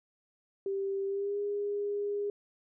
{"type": "tone with pitch glide", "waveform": "sine", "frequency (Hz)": [392, 408.4], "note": ["G4", "G#4"], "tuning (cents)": [0, -29], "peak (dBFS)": -30, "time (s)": [0.66, 2.3], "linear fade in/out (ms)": 2, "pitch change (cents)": 71, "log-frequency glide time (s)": [1.06, 1.39], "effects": []}